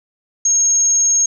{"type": "tone", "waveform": "sine", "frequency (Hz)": 6520, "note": "G#8", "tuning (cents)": -33, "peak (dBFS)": -11, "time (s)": [0.45, 1.26], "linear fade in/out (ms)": 5, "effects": []}